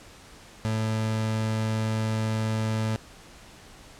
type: tone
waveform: 30% pulse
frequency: 110 Hz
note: A2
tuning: in tune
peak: -22 dBFS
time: 0.65-2.96 s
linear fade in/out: 0 ms
effects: pink hiss -49 dBFS RMS until 3.99 s + low-pass 9000 Hz 12 dB/octave